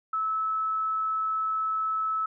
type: tone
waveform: sine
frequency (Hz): 1302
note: E6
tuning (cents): -22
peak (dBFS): -25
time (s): 0.13-2.26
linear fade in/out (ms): 5
effects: none